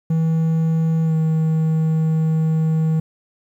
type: tone with pitch glide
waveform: triangle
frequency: 161.8 to 159.2 Hz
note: E3 to D#3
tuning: -32 to +40 cents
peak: -13 dBFS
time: 0.1-3 s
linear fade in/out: 5 ms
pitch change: -28 cents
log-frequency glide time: 1.04-1.14 s
effects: 9-bit